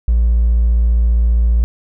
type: tone with hard clipping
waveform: triangle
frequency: 57.5 Hz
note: A#1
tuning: 23 cents flat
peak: -9 dBFS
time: 0.08-1.64 s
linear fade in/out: 0 ms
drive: 2 dB
effects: none